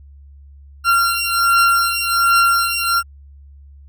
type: beating tone pair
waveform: 40% pulse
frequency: 1377 / 1378.3 Hz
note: F6 / F6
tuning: -25 / -23 cents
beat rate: 1.3 Hz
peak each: -15 dBFS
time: 0.84-3.03 s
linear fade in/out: 50 ms
effects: added 70 Hz sine -39 dBFS peak until 3.88 s